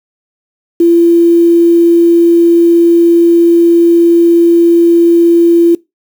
sine tone with quantisation, 339.6 Hz, F4, 48 cents flat, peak -3 dBFS, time 0.8-5.75 s, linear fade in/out 5 ms, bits 5, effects noise-tail reverb RT60 0.2 s tail -22 dB re dry

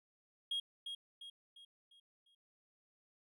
triangle tone with echo, 3269 Hz, G#7, 28 cents flat, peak -33 dBFS, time 0.51-0.6 s, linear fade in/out 5 ms, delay 350 ms, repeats 5, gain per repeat -7 dB, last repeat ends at 2.35 s, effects tanh soft clip ceiling -29 dBFS

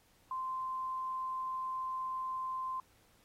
sine tone, 1040 Hz, C6, 11 cents flat, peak -35 dBFS, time 0.31-2.8 s, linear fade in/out 2 ms, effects pink hiss -68 dBFS RMS until 3.24 s + AAC 48 kbps

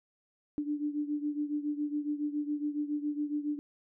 sine beating tone pair, 293.4 / 300.6 Hz, D4 / D4, -2 / +40 cents, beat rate 7.2 Hz, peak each -32 / -36 dBFS, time 0.58-3.59 s, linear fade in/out 0 ms, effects none

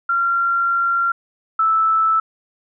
sine tone pair in turn, 1377 / 1315.2 Hz, F6 / E6, -25 / -4 cents, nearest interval minor second, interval 79 cents, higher first, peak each -15 / -13 dBFS, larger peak second, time 0.09-1.12 / 1.59-2.2 s, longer first, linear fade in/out 5 ms, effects none

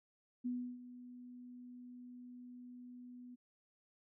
sine tone with ADSR envelope, 246.9 Hz, B3, in tune, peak -35 dBFS, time 0.44-3.36 s, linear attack 20 ms, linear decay 320 ms, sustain -15 dB, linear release 20 ms, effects none

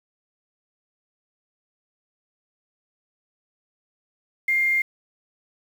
sine tone with quantisation, 2112 Hz, C7, 16 cents sharp, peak -18 dBFS, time 4.48-4.82 s, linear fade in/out 5 ms, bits 7, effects none

